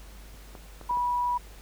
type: clicks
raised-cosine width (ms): 1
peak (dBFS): -29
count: 4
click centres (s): 0.552 / 0.813 / 0.91 / 0.972
type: tone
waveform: sine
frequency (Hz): 976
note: B5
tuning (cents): -21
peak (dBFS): -24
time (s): 0.89-1.38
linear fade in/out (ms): 10
effects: added 50 Hz sine -45 dBFS peak until 1.61 s + pink hiss -52 dBFS RMS until 1.61 s